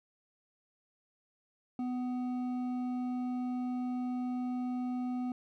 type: tone with hard clipping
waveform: sine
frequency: 249.6 Hz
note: B3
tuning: 19 cents sharp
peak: -34 dBFS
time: 1.79-5.32 s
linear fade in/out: 2 ms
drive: 7 dB
effects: none